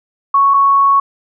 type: tone pair in turn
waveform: sine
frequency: 1108.7 / 1108.7 Hz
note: C#6 / C#6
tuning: 0 / 0 cents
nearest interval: unison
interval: 0 cents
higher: neither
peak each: -7 dBFS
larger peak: neither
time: 0.34-0.54 / 0.54-1 s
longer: second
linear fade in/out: 5 ms
effects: none